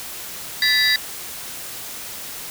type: tone cluster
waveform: triangle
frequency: 1745 / 1994 / 3839 / 4735 Hz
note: A6 / B6 / B7 / D8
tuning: -15 / +16 / -50 / +13 cents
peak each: -18 dBFS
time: 0.62-0.96 s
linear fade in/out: 2 ms
effects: tanh soft clip ceiling -8 dBFS + white hiss -33 dBFS RMS until 2.5 s